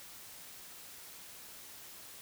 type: silence
effects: white hiss -51 dBFS RMS until 2.21 s